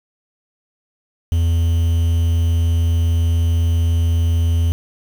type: tone with quantisation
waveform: triangle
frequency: 83.6 Hz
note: E2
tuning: 25 cents sharp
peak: -11 dBFS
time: 1.32-4.72 s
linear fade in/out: 0 ms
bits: 6
effects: none